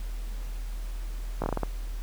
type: slowing click train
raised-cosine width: 1 ms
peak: -14 dBFS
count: 7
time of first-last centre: 1.42-1.633 s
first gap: 18 ms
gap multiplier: 1.27
effects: added 40 Hz sine -31 dBFS peak until 2.02 s + pink hiss -50 dBFS RMS until 2.02 s